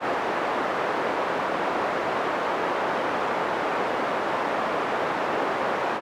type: band-pass noise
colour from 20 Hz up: pink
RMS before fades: -26 dBFS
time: 0-6.01 s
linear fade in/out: 50 ms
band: 470 to 1300 Hz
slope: 12 dB/octave
effects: none